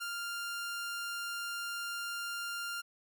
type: tone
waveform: sawtooth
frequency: 1396.9 Hz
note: F6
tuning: in tune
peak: -33 dBFS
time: 0-2.82 s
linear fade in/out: 20 ms
effects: none